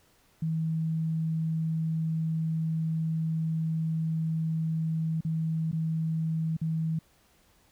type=tone with dropouts; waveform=sine; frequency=160.7 Hz; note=E3; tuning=44 cents flat; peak=-26 dBFS; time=0.42-6.99 s; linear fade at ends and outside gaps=5 ms; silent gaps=5.208-5.248 / 5.715-5.728 / 6.568-6.614 s; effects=pink hiss -64 dBFS RMS until 7.71 s